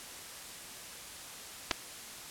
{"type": "clicks", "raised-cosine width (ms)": 0.2, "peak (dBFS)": -11, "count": 2, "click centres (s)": [1.711, 1.714], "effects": ["white hiss -46 dBFS RMS until 2.3 s", "low-pass 11000 Hz 12 dB/octave"]}